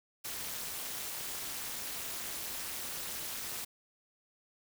white noise with amplitude modulation, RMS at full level -36 dBFS, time 0.24-3.65 s, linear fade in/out 10 ms, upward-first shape sine, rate 290 Hz, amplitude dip 90%, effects none

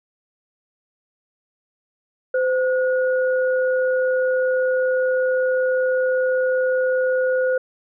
sine tone pair together, 514 / 1448.8 Hz, C5 / F#6, -31 / -37 cents, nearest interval octave + tritone, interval 1794 cents, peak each -17 / -26 dBFS, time 2.34-7.58 s, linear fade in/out 5 ms, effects none

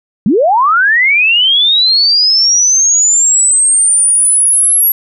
sine linear sweep, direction up, 170.6 to 11500 Hz, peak -6 dBFS, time 0.26-4.92 s, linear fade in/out 2 ms, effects none

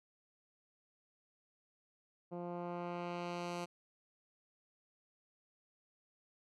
10% pulse tone with low-pass filter sweep, 174.61 Hz, F3, in tune, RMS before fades -42 dBFS, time 2.31-3.66 s, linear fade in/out 20 ms, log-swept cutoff 590 to 8900 Hz, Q 0.75, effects none

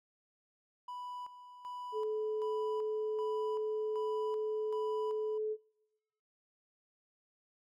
triangle tone with tremolo, 987.8 Hz, B5, in tune, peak -39 dBFS, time 0.88-5.38 s, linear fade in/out 5 ms, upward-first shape square, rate 1.3 Hz, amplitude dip 70%
sine tone, 431.2 Hz, A4, 35 cents flat, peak -33 dBFS, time 1.92-5.57 s, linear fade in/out 50 ms
effects noise-tail reverb RT60 1.0 s tail -24 dB re dry

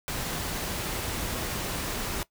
pink noise, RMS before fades -32 dBFS, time 0.08-2.23 s, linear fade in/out 0 ms, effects noise-tail reverb RT60 0.1 s tail -19 dB re dry

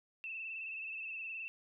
sine tone with vibrato, 2637 Hz, E7, in tune, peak -40 dBFS, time 0.24-1.48 s, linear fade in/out 0 ms, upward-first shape sine, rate 19 Hz, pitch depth 50 cents each way, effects none

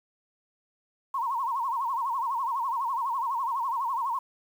sine tone with vibrato, 1005 Hz, B5, 30 cents sharp, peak -26 dBFS, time 1.14-4.19 s, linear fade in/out 5 ms, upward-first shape sine, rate 12 Hz, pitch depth 170 cents each way, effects 9-bit

